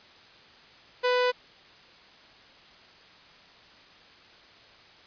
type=tone; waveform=sawtooth; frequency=497.1 Hz; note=B4; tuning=11 cents sharp; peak=-18 dBFS; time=1.03-1.32 s; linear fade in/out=20 ms; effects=white hiss -53 dBFS RMS until 5.06 s + resampled to 11025 Hz